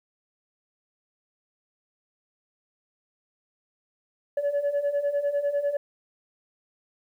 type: beating tone pair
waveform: sine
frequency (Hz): 566 / 576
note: C#5 / D5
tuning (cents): +36 / -34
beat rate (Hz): 10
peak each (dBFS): -27 / -23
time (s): 4.37-5.77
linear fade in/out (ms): 5
effects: tanh soft clip ceiling -20 dBFS + 10-bit